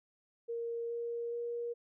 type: tone with pitch steps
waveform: sine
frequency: 466.2 / 469.7 / 473.3 Hz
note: A#4 / A#4 / A#4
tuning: 0 / +13 / +26 cents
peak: -35 dBFS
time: 0.48-1.74 s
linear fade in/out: 20 ms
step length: 420 ms
effects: none